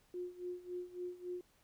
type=tone with tremolo; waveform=sine; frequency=358 Hz; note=F4; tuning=43 cents sharp; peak=-38 dBFS; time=0.14-1.41 s; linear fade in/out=2 ms; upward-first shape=sine; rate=3.6 Hz; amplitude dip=85%; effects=pink hiss -71 dBFS RMS until 1.63 s